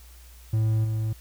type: tone with level steps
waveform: triangle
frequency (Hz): 110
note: A2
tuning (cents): 0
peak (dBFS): -18 / -22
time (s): 0.53-1.13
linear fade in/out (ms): 5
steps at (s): 0.84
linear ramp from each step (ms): 10
effects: added 60 Hz sine -46 dBFS peak until 1.2 s + white hiss -54 dBFS RMS until 1.2 s